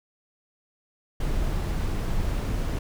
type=noise; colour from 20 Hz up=brown; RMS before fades=-26 dBFS; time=1.2-2.79 s; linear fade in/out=5 ms; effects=none